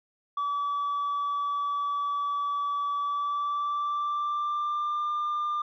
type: tone with pitch glide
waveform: sine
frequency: 1148 to 1198.1 Hz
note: D6 to D6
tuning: -40 to +34 cents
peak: -24 dBFS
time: 0.37-5.62 s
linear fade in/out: 5 ms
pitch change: +74 cents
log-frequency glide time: 2.97-5.1 s
effects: tanh soft clip ceiling -25 dBFS